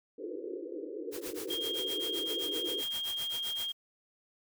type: band-pass noise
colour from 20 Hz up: pink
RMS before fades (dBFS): -40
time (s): 0.18-2.82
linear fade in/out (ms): 10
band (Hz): 300 to 510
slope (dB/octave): 96
type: noise with tremolo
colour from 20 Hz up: white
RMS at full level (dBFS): -40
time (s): 1.11-3.73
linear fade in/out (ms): 50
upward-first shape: triangle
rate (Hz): 7.7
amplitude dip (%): 100
type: tone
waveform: sine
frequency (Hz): 3230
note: G#7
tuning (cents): -49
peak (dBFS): -33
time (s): 1.5-3.72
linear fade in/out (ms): 5
effects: none